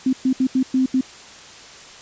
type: tone bursts at uneven times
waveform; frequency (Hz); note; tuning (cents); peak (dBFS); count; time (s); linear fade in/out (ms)
sine; 260; C4; -11; -14; 6; 0.06-0.13 / 0.25-0.33 / 0.4-0.47 / 0.55-0.63 / 0.74-0.86 / 0.94-1.01; 5
effects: white hiss -41 dBFS RMS until 2.01 s + resampled to 16000 Hz